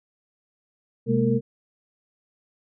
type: tone cluster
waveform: sine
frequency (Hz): 128.1 / 210.6 / 233.3 / 457.8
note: C3 / G#3 / A#3 / A#4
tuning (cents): -36 / +24 / +2 / -31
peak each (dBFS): -24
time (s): 1.06-1.41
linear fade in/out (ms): 50
effects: none